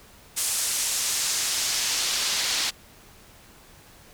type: noise with band-pass filter sweep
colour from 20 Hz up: pink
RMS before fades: -26 dBFS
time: 0.36-2.71 s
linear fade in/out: 20 ms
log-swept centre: 8600 to 4400 Hz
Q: 1.1
effects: pink hiss -51 dBFS RMS until 4.13 s